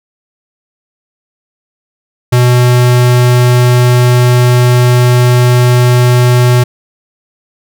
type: tone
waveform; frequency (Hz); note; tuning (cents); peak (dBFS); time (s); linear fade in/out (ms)
square; 123.47; B2; 0; -5; 2.32-6.64; 10
effects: none